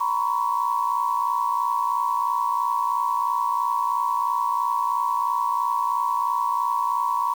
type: tone cluster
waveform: sine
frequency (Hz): 943 / 1006 / 1116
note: A#5 / B5 / C#6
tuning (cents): +20 / +32 / +11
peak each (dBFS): -25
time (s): 0-7.34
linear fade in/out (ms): 10
effects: 7-bit